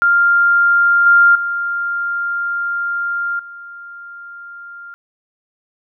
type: tone with level steps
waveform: sine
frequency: 1396.9 Hz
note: F6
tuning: in tune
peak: -9 / -6 / -17 / -31 dBFS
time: 0.02-4.94 s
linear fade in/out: 0 ms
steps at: 1.06 / 1.35 / 3.39 s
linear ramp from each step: 5 ms
effects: none